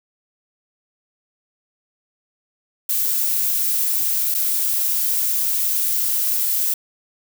violet noise with dropouts, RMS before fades -20 dBFS, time 2.89-6.74 s, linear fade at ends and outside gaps 5 ms, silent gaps 4.343-4.347 s, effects none

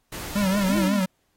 pink noise, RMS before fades -35 dBFS, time 0.12-0.88 s, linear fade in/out 5 ms
square tone with vibrato, 196 Hz, G3, in tune, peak -21 dBFS, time 0.35-1.06 s, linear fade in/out 10 ms, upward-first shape triangle, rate 5.5 Hz, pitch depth 110 cents each way
sine linear two-way sweep, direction up then down, 214.8 to 340.4 to 214.8 Hz, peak -26 dBFS, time 0.68-1.01 s, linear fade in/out 10 ms, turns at 0.78 s
effects pink hiss -70 dBFS RMS until 1.36 s + AAC 48 kbps

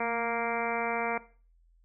harmonic tone with a mistuned harmonic, 233.1 Hz, A#3, in tune, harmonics 1 / 2 / 3 / 4 / 5 / 6 / 7 / 8 / 9 / 10, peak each -38 / -34 / -34 / -35 / -40 / -40 / -43 / -45 / -39 / -39 dBFS, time 0-1.18 s, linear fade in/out 5 ms, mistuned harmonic 1, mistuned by -33 cents, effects noise-tail reverb RT60 0.4 s tail -17 dB re dry + added 42 Hz sine -60 dBFS peak until 1.84 s

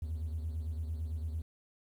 triangle beating tone pair, 78 / 86.9 Hz, D#2 / F2, +5 / -8 cents, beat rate 8.9 Hz, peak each -32 / -40 dBFS, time 0.02-1.42 s, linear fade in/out 5 ms, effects tanh soft clip ceiling -29 dBFS + 11-bit

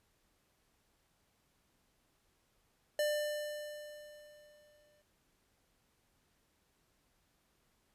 square tone with exponential decay, 596 Hz, D5, 25 cents sharp, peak -30 dBFS, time 2.99-5.02 s, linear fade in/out 2 ms, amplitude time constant 440 ms, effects pink hiss -75 dBFS RMS until 7.94 s + resampled to 32000 Hz

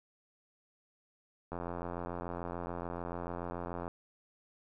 click train, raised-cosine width 1 ms, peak -25 dBFS, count 206, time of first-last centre 1.52-3.879 s, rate 86.9 Hz, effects none

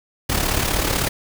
pink noise with amplitude modulation, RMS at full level -18 dBFS, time 0.29-1.09 s, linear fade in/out 10 ms, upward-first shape sine, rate 36.1 Hz, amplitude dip 60%, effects none

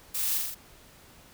blue noise with echo, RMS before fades -31 dBFS, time 0.14-0.38 s, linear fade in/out 10 ms, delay 42 ms, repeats 4, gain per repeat -2 dB, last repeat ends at 0.548 s, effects pink hiss -54 dBFS RMS until 1.33 s

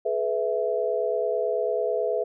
sine chord, E major, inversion first, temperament equal with one note detuned, 424.8 / 493.9 / 659.3 Hz, G#4 / B4 / E5, +39 / 0 / 0 cents, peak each -27 dBFS, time 0.05-2.24 s, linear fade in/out 10 ms, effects none

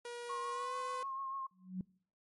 sawtooth tone with pitch glide, 478.8 to 503.2 Hz, A#4 to B4, +46 to +32 cents, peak -39 dBFS, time 0.05-1.03 s, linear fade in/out 2 ms, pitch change +86 cents, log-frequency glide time 0.5-0.75 s
sine tone with vibrato, 1077 Hz, C6, 50 cents sharp, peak -38 dBFS, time 0.29-1.47 s, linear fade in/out 10 ms, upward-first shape triangle, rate 6.8 Hz, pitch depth 33 cents each way
sine tone with exponential growth, 185.2 Hz, F#3, 2 cents sharp, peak -33 dBFS, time 1.51-1.81 s, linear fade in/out 2 ms, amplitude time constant 64 ms
effects noise-tail reverb RT60 0.6 s tail -25 dB re dry + MP3 48 kbps

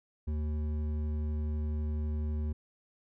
sine tone with hard clipping, 76 Hz, D#2, 40 cents flat, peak -32 dBFS, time 0.27-2.53 s, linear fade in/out 10 ms, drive 9 dB, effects none

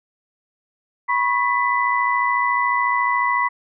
sine tone cluster, 979 / 1093 / 1994 Hz, B5 / C#6 / B6, -15 / -25 / +16 cents, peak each -21 dBFS, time 1.08-3.49 s, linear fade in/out 20 ms, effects none

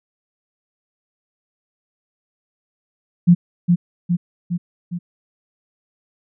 sine tone with echo, 174.61 Hz, F3, in tune, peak -6 dBFS, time 3.27-3.35 s, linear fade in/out 20 ms, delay 410 ms, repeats 4, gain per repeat -4 dB, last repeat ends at 4.99 s, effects none

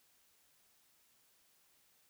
silence, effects white hiss -71 dBFS RMS until 2.09 s

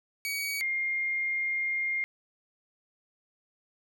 sawtooth / sine tone pair in turn, 2258 / 2120 Hz, C#7 / C7, +31 / +22 cents, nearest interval minor second, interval 109 cents, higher first, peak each -27 dBFS, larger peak neither, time 0.25-0.61 / 0.61-2.04 s, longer second, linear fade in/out 0 ms, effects none

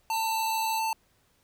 square tone with pitch glide, 895 to 889.8 Hz, A5 to A5, +29 to +19 cents, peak -27 dBFS, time 0.1-0.93 s, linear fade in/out 2 ms, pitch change -10 cents, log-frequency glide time 0.24-0.39 s
15% pulse tone with vibrato, 3951 Hz, B7, in tune, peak -31 dBFS, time 0.12-0.8 s, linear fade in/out 20 ms, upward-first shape sine, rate 13 Hz, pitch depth 12 cents each way
effects pink hiss -67 dBFS RMS until 1.43 s

